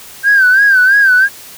sine tone with vibrato, 1568 Hz, G6, in tune, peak -4 dBFS, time 0.23-1.29 s, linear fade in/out 50 ms, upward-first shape sine, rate 3 Hz, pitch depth 100 cents each way, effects tanh soft clip ceiling -1 dBFS + white hiss -34 dBFS RMS until 1.57 s

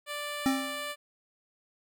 10% pulse tone, 587.3 Hz, D5, in tune, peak -26 dBFS, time 0.06-0.96 s, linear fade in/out 50 ms
square tone with exponential decay, 266.9 Hz, C4, 35 cents sharp, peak -22 dBFS, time 0.46-0.92 s, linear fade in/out 0 ms, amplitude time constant 100 ms
effects none

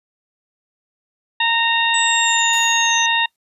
harmonic tone, 923 Hz, A#5, 17 cents flat, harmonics 1 / 2 / 3 / 4, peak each -20 / -20 / -20 / -20 dBFS, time 1.4-3.26 s, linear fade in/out 5 ms
sine linear sweep, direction down, 7880 to 6110 Hz, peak -21 dBFS, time 1.94-3.06 s, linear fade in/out 2 ms
white noise with exponential decay, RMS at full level -34 dBFS, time 2.53-3.36 s, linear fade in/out 1 ms, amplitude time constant 180 ms
effects noise-tail reverb RT60 0.1 s tail -26 dB re dry + resampled to 32000 Hz

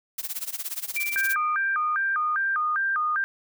blue noise with tremolo, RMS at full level -29 dBFS, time 0.18-1.35 s, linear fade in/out 5 ms, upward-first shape sine, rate 17 Hz, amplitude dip 90%
sine tone with exponential decay, 2349 Hz, D7, in tune, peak -24 dBFS, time 0.96-2.62 s, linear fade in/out 5 ms, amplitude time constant 360 ms
sine tone with vibrato, 1394 Hz, F6, 4 cents flat, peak -22 dBFS, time 1.16-3.24 s, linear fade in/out 0 ms, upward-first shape square, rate 2.5 Hz, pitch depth 220 cents each way
effects none

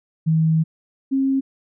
sine tone pair in turn, 160 / 269.1 Hz, D#3 / C4, +49 / +49 cents, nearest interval major sixth, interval 900 cents, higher second, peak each -14 / -16 dBFS, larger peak first, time 0.26-0.64 / 1.11-1.41 s, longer first, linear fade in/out 20 ms, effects none

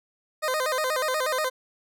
20% pulse tone with vibrato, 564 Hz, C#5, 30 cents sharp, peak -19 dBFS, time 0.42-1.5 s, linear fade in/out 20 ms, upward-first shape square, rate 8.3 Hz, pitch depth 160 cents each way, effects none

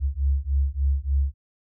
sine beating tone pair, 67.4 / 70.8 Hz, C#2 / C#2, -48 / +37 cents, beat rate 3.4 Hz, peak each -23 dBFS, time 0-1.34 s, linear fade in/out 50 ms, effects none

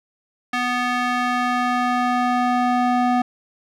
square tone with band-pass filter sweep, 246.9 Hz, B3, in tune, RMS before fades -20 dBFS, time 0.53-3.22 s, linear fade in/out 5 ms, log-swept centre 1800 to 700 Hz, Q 1.1, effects none

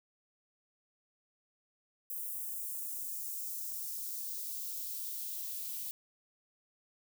violet noise with high-pass filter sweep, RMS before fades -40 dBFS, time 2.1-5.91 s, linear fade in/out 0 ms, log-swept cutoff 10000 to 2700 Hz, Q 1.2, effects none

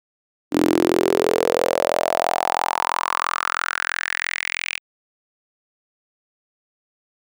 sawtooth tone with high-pass filter sweep, 43 Hz, F1, 26 cents flat, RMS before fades -21 dBFS, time 0.51-4.8 s, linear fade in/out 50 ms, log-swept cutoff 290 to 2500 Hz, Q 5.2, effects none

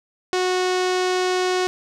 sawtooth tone with low-pass filter, 366.8 Hz, F#4, 15 cents flat, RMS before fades -21 dBFS, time 0.33-1.67 s, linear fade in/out 0 ms, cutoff 6100 Hz, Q 1.2, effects none

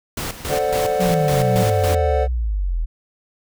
pink noise with tremolo, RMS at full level -26 dBFS, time 0.17-1.95 s, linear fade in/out 5 ms, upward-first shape square, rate 3.6 Hz, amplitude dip 70%
triangle chord, D dominant seventh, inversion second, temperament equal, 440 / 523.3 / 587.3 / 740 Hz, A4 / C5 / D5 / F#5, 0 / 0 / 0 / 0 cents, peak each -21 dBFS, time 0.48-2.28 s, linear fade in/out 50 ms
sine tone with exponential growth, 187.1 Hz, F#3, 20 cents sharp, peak -17 dBFS, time 0.66-1.63 s, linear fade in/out 0 ms, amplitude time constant 210 ms
sine exponential sweep, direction down, 189 to 38.82 Hz, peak -18 dBFS, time 0.99-2.86 s, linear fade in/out 20 ms
effects none

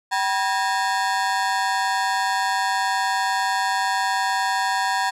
30% pulse ring-modulated tone, 869 Hz, A5, 22 cents flat, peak -14 dBFS, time 0.11-5.11 s, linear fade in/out 20 ms, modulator 99.6 Hz, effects low-pass 9000 Hz 12 dB/octave

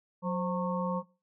harmonic tone with a mistuned harmonic, 182.6 Hz, F#3, 23 cents flat, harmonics 1 / 3 / 5 / 6, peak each -30 / -35 / -37 / -38 dBFS, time 0.22-1.03 s, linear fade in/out 50 ms, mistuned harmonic 3, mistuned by -76 cents, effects noise-tail reverb RT60 0.3 s tail -19 dB re dry

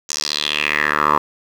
10% pulse tone with band-pass filter sweep, 74.7 Hz, D2, 30 cents sharp, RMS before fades -19 dBFS, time 0.09-1.18 s, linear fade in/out 5 ms, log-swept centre 6500 to 1000 Hz, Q 4.1, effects 7-bit

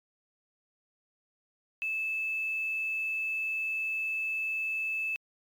sine tone with quantisation, 2621 Hz, E7, 11 cents flat, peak -29 dBFS, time 1.82-5.16 s, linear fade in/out 0 ms, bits 9, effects MP3 96 kbps

